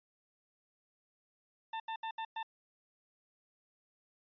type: tone bursts at uneven times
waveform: 40% pulse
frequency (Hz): 894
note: A5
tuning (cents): +27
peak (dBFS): -36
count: 5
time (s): 1.73-1.8 / 1.88-1.96 / 2.03-2.11 / 2.18-2.25 / 2.36-2.43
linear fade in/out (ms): 5
effects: resampled to 11025 Hz